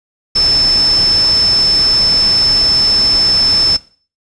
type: tone in noise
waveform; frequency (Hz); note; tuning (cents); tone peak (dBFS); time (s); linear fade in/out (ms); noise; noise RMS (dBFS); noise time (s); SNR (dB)
sine; 5274; E8; 0; -9; 0.35-3.77; 10; pink; -23; 0.35-3.77; +11
effects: noise-tail reverb RT60 0.4 s tail -17 dB re dry + resampled to 22050 Hz